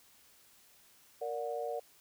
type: chord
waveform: sine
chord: Bb augmented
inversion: none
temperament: just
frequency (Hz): 466.2 / 582.7 / 728.4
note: Bb4 / D5 / F#5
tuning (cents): 0 / -14 / -27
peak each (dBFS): -38 / -39 / -40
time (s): 1.21-1.8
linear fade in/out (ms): 10
effects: white hiss -63 dBFS RMS until 2 s